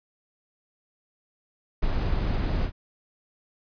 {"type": "noise with ADSR envelope", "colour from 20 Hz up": "brown", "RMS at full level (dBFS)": -23, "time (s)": [1.82, 2.72], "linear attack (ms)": 12, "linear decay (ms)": 12, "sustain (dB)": -2, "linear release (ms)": 81, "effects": ["resampled to 11025 Hz"]}